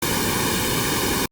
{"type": "noise with comb filter", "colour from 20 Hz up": "pink", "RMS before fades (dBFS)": -22, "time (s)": [0.02, 1.26], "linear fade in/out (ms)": 5, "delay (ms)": 1.5, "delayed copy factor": -0.95, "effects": ["Opus 48 kbps"]}